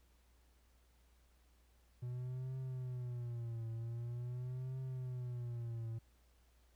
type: tone with vibrato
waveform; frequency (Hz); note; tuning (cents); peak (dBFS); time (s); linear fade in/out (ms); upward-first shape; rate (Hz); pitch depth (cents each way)
triangle; 122; B2; -21; -38; 2.02-5.99; 10; triangle; 0.45; 130
effects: added 60 Hz sine -67 dBFS peak until 6.75 s + pink hiss -75 dBFS RMS until 6.75 s